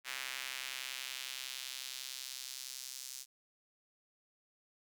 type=tone with high-pass filter sweep; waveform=square; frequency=65.41 Hz; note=C2; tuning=in tune; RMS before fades=-44 dBFS; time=0.04-3.26 s; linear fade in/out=50 ms; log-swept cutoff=2000 to 5900 Hz; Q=1.3; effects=none